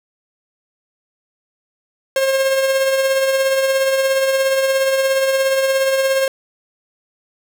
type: tone with tremolo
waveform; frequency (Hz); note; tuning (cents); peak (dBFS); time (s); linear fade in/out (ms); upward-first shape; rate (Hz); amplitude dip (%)
45% pulse; 536; C5; +42; -12; 2.16-6.28; 2; triangle; 17; 45
effects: none